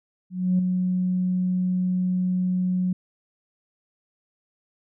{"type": "tone with ADSR envelope", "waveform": "sine", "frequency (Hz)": 182.7, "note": "F#3", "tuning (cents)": -22, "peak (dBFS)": -15, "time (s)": [0.3, 2.93], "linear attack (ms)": 290, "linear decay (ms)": 4, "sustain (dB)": -5, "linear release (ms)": 5, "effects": ["tanh soft clip ceiling -13 dBFS"]}